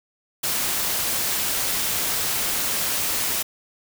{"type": "noise", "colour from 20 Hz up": "white", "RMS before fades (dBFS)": -24, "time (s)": [0.43, 3.43], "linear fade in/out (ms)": 10, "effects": []}